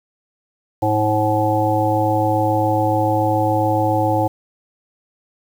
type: harmonic tone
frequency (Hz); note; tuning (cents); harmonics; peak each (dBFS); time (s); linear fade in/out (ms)
107.1; A2; -46; 1 / 3 / 5 / 7 / 8; -21 / -21 / -21 / -21 / -21; 0.82-4.28; 10
effects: 7-bit